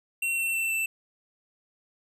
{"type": "tone with pitch steps", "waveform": "square", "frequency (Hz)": [2725, 2705, 2684, 2664], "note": ["F7", "E7", "E7", "E7"], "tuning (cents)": [-43, 44, 31, 18], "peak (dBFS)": -26, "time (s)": [0.22, 0.86], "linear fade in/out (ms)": 5, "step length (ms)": 160, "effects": []}